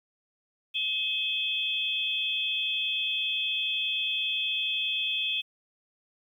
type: tone cluster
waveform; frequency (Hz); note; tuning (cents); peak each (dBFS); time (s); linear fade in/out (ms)
sine; 2568 / 3193 / 3441; E7 / G7 / A7; -46 / +31 / -39; -31; 0.74-5.42; 20
effects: 10-bit